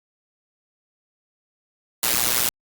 white noise with amplitude modulation, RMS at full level -17 dBFS, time 2.03-2.49 s, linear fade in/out 2 ms, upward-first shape sine, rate 121 Hz, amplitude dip 90%, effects Opus 48 kbps

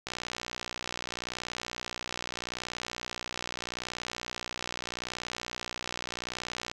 click train, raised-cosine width 0.2 ms, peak -17 dBFS, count 405, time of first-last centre 0.07-6.715 s, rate 60.8 Hz, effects none

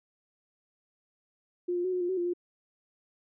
sine tone with pitch steps, 354.6 / 351.7 / 370.2 / 362.8 / 351.8 / 375.5 / 348.9 / 352.6 Hz, F4 / F4 / F#4 / F#4 / F4 / F#4 / F4 / F4, +26 / +12 / +1 / -34 / +13 / +26 / -2 / +17 cents, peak -27 dBFS, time 1.68-2.336 s, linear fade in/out 10 ms, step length 82 ms, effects none

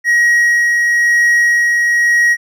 triangle tone with tremolo, 1897 Hz, A#6, 30 cents sharp, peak -6 dBFS, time 0.04-2.37 s, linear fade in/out 50 ms, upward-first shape sine, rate 1 Hz, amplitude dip 25%, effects none

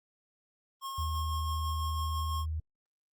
square tone with tremolo, 1079 Hz, C#6, 47 cents flat, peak -35 dBFS, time 0.81-2.46 s, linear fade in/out 50 ms, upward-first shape sine, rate 6 Hz, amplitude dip 30%
sine tone, 78.7 Hz, D#2, 20 cents sharp, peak -31 dBFS, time 0.98-2.6 s, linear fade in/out 5 ms
effects Opus 32 kbps

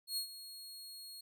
sawtooth tone with ADSR envelope, 4300 Hz, C8, 47 cents sharp, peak -31 dBFS, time 0.07-1.21 s, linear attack 100 ms, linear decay 96 ms, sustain -14 dB, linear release 6 ms, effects none

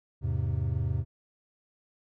triangle chord, E augmented, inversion none, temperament equal, 82.41 / 103.83 / 130.81 Hz, E2 / G#2 / B#2, 0 / 0 / 0 cents, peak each -29 dBFS, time 0.21-1.05 s, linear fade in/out 50 ms, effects none

